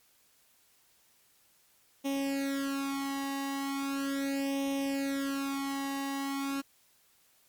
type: tone with flanger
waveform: sawtooth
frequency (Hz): 275.5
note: C#4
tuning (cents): -11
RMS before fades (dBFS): -33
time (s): 2.04-6.62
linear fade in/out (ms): 20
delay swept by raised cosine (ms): 0.33 to 1.05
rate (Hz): 0.38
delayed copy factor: +0.95
effects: white hiss -66 dBFS RMS until 7.48 s + MP3 96 kbps